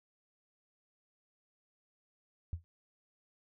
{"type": "tone with exponential decay", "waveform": "sine", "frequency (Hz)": 84.5, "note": "E2", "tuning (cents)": 43, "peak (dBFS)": -30, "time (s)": [2.53, 2.64], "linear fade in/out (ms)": 0, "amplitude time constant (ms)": 22, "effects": []}